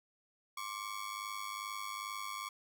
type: ring-modulated tone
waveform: sawtooth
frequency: 1117 Hz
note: C#6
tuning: 13 cents sharp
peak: -33 dBFS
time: 0.57-2.49 s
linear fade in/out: 5 ms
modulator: 51.2 Hz
effects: none